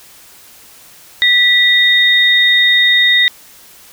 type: tone pair together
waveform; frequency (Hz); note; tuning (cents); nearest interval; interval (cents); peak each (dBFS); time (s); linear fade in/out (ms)
sine; 1960 / 3700; B6 / A#7; -14 / -14; major seventh; 1100; -10; 1.22-3.28; 0
effects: white hiss -41 dBFS RMS until 3.92 s